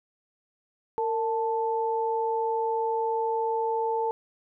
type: tone pair together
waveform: sine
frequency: 457.1 / 880 Hz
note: A#4 / A5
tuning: -34 / 0 cents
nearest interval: major seventh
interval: 1134 cents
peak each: -27 dBFS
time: 0.98-4.11 s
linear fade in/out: 0 ms
effects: none